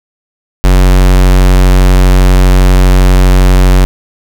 square tone, 46.25 Hz, F#1, in tune, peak -3 dBFS, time 0.64-3.85 s, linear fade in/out 0 ms, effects none

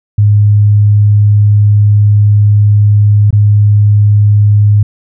sine tone with dropouts, 103.83 Hz, G#2, in tune, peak -3 dBFS, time 0.18-4.83 s, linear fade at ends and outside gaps 5 ms, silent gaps 3.307-3.327 s, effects none

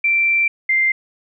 sine tone pair in turn, 2349 / 2093 Hz, D7 / C7, 0 / 0 cents, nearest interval major second, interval 200 cents, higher first, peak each -13 dBFS, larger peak neither, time 0.04-0.48 / 0.69-0.92 s, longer first, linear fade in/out 5 ms, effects none

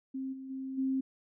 sine tone with level steps, 265.2 Hz, C4, 23 cents sharp, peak -34 / -41 / -36 / -28 dBFS, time 0.14-1.01 s, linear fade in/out 10 ms, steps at 0.32 / 0.49 / 0.77 s, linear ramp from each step 20 ms, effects none

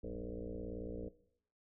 sine tone with frequency modulation, 250 Hz, B3, 21 cents sharp, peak -40 dBFS, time 0.03-1.09 s, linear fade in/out 10 ms, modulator 58.1 Hz, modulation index 4.9, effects noise-tail reverb RT60 0.7 s tail -19 dB re dry

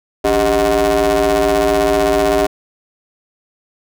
30% pulse ring-modulated tone, 111.6 Hz, A2, 25 cents sharp, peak -6 dBFS, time 0.24-2.47 s, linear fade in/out 10 ms, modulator 510 Hz, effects none

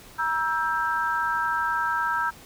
sine chord, E diminished, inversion second, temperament just, 949.3 / 1318.5 / 1582.2 Hz, Bb5 / E6 / G6, +31 / 0 / +16 cents, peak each -27 dBFS, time 0.18-2.31 s, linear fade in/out 20 ms, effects pink hiss -48 dBFS RMS until 2.45 s

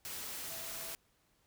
sine tone in noise, 659.3 Hz, E5, in tune, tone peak -54 dBFS, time 0.5-0.94 s, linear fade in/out 0 ms, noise white, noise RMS -43 dBFS, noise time 0.05-0.95 s, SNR -14 dB, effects pink hiss -73 dBFS RMS until 1.46 s

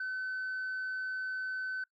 sine tone, 1519 Hz, F#6, 45 cents sharp, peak -32 dBFS, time 0-1.84 s, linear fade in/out 5 ms, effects noise-tail reverb RT60 0.1 s tail -24 dB re dry + tanh soft clip ceiling -32 dBFS

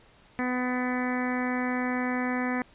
harmonic tone, 250.5 Hz, B3, 25 cents sharp, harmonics 1 / 2 / 3 / 4 / 5 / 6 / 7 / 8 / 9, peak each -28 / -36 / -36 / -38 / -40 / -42 / -36 / -37 / -42 dBFS, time 0.39-2.62 s, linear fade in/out 0 ms, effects pink hiss -57 dBFS RMS until 2.74 s + resampled to 8000 Hz

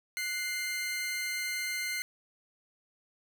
sawtooth tone pair together, 1480 / 2097 Hz, F#6 / C7, 0 / +3 cents, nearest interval tritone, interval 603 cents, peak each -38 / -29 dBFS, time 0.17-2.02 s, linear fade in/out 0 ms, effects none

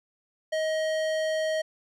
sine tone with tanh clipping, 630 Hz, D#5, 21 cents sharp, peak -27 dBFS, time 0.52-1.62 s, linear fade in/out 10 ms, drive 18 dB, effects none

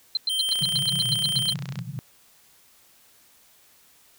sine tone bursts, 4110 Hz, C8, 32 cents flat, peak -20 dBFS, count 12, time 0.15-1.502 s, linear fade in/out 2 ms, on 21 ms, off 100 ms
square tone, 3136 Hz, G7, in tune, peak -24 dBFS, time 0.29-1.54 s, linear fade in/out 10 ms
click train, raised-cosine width 0.2 ms, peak -20 dBFS, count 40, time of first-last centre 0.49-1.79 s, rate 30 Hz
pink band-pass noise, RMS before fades -33 dBFS, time 0.61-1.99 s, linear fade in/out 0 ms, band 120 to 180 Hz, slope 96 dB/octave
effects white hiss -57 dBFS RMS until 4.18 s

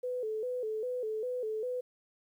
sine tone with vibrato, 466.2 Hz, A#4, in tune, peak -32 dBFS, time 0.03-1.81 s, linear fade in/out 10 ms, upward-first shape square, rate 2.5 Hz, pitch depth 120 cents each way, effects 11-bit

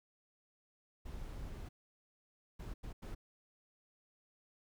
brown noise bursts at uneven times, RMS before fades -45 dBFS, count 4, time 1.05-1.69 / 2.59-2.74 / 2.83-2.93 / 3.02-3.15 s, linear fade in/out 10 ms, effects none

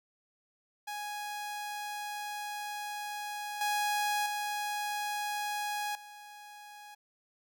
sawtooth tone with level steps, 830.6 Hz, G#5, in tune, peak -33 / -25 / -29 / -44 dBFS, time 0.87-6.95 s, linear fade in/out 10 ms, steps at 3.61 / 4.26 / 5.95 s, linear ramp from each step 2 ms, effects none

